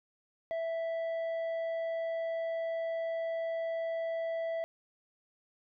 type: tone with tanh clipping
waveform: sine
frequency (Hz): 659.3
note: E5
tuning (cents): 0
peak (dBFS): -33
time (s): 0.51-4.64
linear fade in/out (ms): 0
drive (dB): 6
effects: none